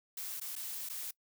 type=noise with dropouts; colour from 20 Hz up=blue; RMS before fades=-41 dBFS; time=0.17-1.11 s; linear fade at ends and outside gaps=5 ms; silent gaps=0.4-0.413 / 0.555-0.561 / 0.889-0.897 s; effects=noise-tail reverb RT60 0.1 s tail -23 dB re dry